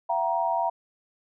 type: tone cluster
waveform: sine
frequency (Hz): 676 / 759 / 942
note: E5 / F#5 / A#5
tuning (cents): +43 / +44 / +18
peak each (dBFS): -27 / -29 / -26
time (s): 0.09-0.7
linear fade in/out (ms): 10
effects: none